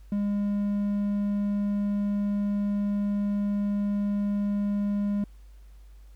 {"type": "tone", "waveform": "triangle", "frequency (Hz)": 203.6, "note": "G#3", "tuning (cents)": -34, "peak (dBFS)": -22, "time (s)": [0.12, 5.24], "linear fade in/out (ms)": 2, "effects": ["added 50 Hz sine -46 dBFS peak until 6.15 s", "pink hiss -66 dBFS RMS until 6.15 s"]}